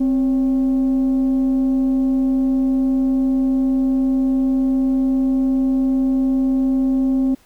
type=tone with frequency modulation; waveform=sine; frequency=263.7 Hz; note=C4; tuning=14 cents sharp; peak=-13 dBFS; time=0-7.35 s; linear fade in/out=10 ms; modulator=295 Hz; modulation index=0.22; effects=tanh soft clip ceiling -11 dBFS + pink hiss -54 dBFS RMS until 7.45 s